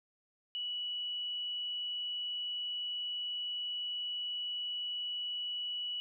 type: tone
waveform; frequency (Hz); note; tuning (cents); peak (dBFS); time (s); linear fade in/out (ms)
sine; 2943; F#7; -10; -35; 0.55-6; 0
effects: none